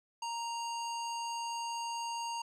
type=tone with low-pass filter; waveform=square; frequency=932.3 Hz; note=A#5; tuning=in tune; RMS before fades=-38 dBFS; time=0.22-2.42 s; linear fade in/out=5 ms; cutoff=7000 Hz; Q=1.8; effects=none